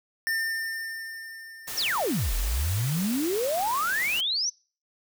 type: tone with exponential decay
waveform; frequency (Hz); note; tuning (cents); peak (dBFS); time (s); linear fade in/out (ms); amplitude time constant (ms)
square; 1803; A6; +42; -25; 0.27-3.08; 0; 610
type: noise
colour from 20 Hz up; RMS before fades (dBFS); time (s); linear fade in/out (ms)
white; -35; 1.67-4.21; 10
type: exponential two-way sweep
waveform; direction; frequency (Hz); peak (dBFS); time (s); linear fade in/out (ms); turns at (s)
sine; down then up; 6150 to 38.16 to 6150; -24; 1.77-4.5; 10; 2.34
effects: noise-tail reverb RT60 0.4 s tail -26 dB re dry